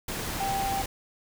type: tone in noise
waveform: sine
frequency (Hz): 784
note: G5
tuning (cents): 0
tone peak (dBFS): -27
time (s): 0.4-0.82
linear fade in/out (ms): 5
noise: pink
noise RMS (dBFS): -33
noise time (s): 0.08-0.86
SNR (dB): +3
effects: none